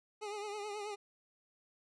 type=tone with vibrato; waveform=25% pulse; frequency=415.3 Hz; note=G#4; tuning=in tune; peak=-36 dBFS; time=0.21-0.96 s; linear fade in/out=20 ms; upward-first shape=triangle; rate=9.3 Hz; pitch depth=69 cents each way; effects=resampled to 22050 Hz